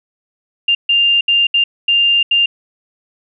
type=tone bursts at uneven times; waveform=sine; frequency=2797 Hz; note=F7; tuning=2 cents sharp; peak=-9 dBFS; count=6; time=0.68-0.75 / 0.89-1.21 / 1.28-1.47 / 1.54-1.64 / 1.88-2.23 / 2.31-2.46 s; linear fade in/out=5 ms; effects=none